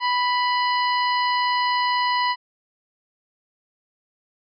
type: harmonic tone with a mistuned harmonic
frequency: 987.8 Hz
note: B5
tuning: in tune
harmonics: 1 / 2 / 3 / 4 / 5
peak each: -20 / -26 / -30 / -32 / -34 dBFS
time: 0-2.36 s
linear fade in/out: 50 ms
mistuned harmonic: 4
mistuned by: +80 cents
effects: none